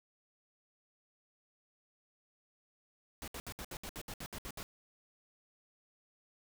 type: noise bursts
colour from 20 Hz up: pink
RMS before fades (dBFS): -44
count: 12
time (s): 3.22-4.63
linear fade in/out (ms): 0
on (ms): 57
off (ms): 66
effects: none